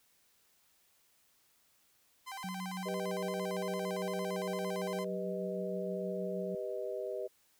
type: tone with vibrato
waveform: sawtooth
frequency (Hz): 895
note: A5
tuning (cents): +29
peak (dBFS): -38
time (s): 2.26-5.05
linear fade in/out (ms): 20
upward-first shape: square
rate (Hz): 8.8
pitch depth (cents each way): 240
type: tone with tremolo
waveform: sine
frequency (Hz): 185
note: F#3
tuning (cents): 0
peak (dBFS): -38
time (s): 2.44-6.55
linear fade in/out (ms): 2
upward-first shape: sine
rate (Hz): 6.4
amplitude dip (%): 25
type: chord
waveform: sine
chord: G augmented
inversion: none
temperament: equal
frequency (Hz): 392 / 493.9 / 622.3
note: G4 / B4 / D#5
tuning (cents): 0 / 0 / 0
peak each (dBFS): -40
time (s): 2.85-7.28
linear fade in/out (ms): 20
effects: white hiss -70 dBFS RMS until 7.59 s